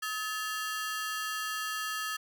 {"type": "ring-modulated tone", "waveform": "sawtooth", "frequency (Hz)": 1503, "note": "F#6", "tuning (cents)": 27, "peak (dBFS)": -26, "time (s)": [0.02, 2.17], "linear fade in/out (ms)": 10, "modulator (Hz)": 228, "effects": []}